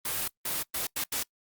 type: noise bursts at uneven times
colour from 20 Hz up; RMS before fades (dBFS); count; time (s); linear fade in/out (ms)
white; -31; 5; 0.05-0.28 / 0.45-0.63 / 0.74-0.87 / 0.96-1.04 / 1.12-1.23; 5
effects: noise-tail reverb RT60 0.1 s tail -24 dB re dry + Opus 32 kbps